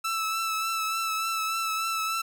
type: tone with vibrato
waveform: sawtooth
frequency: 1318.5 Hz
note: E6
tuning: in tune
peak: -23 dBFS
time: 0.04-2.22 s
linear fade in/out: 10 ms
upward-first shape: triangle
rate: 3.4 Hz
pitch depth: 28 cents each way
effects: none